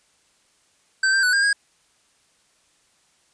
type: tone with pitch steps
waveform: square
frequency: 1549 / 1578 / 1487 / 1607 / 1638 Hz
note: G6 / G6 / F#6 / G6 / G#6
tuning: -21 / +11 / +8 / +43 / -24 cents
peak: -17 dBFS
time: 1.03-1.53 s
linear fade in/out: 5 ms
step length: 100 ms
effects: white hiss -62 dBFS RMS until 3.33 s + resampled to 22050 Hz